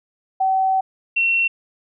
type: tone pair in turn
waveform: sine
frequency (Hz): 763 / 2719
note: G5 / F7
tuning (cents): -47 / -47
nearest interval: octave + minor seventh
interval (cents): 2200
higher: second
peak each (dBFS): -15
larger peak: neither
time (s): 0.4-0.81 / 1.16-1.48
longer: first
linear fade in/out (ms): 10
effects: none